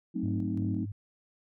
sine chord, F# diminished seventh, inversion none, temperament equal, 185 / 220 / 261.6 / 311.1 Hz, F#3 / A3 / C4 / Eb4, 0 / 0 / 0 / 0 cents, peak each -35 dBFS, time 0.14-0.86 s, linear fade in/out 20 ms
sine tone with tremolo, 102.4 Hz, G#2, 24 cents flat, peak -30 dBFS, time 0.23-0.92 s, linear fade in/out 5 ms, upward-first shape square, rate 2.9 Hz, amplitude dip 40%
effects tanh soft clip ceiling -18 dBFS

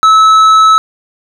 sine tone with tanh clipping, 1300 Hz, E6, 24 cents flat, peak -4 dBFS, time 0.03-0.78 s, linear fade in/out 0 ms, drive 8 dB, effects none

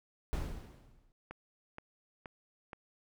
brown noise with exponential decay, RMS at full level -32 dBFS, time 0.33-1.12 s, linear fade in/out 0 ms, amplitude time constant 170 ms
click train, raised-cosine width 0.5 ms, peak -29 dBFS, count 4, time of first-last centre 1.31-2.732 s, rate 2.11 Hz
effects none

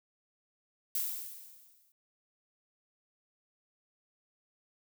violet noise with exponential decay, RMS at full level -31 dBFS, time 0.95-1.92 s, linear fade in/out 1 ms, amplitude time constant 210 ms, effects none

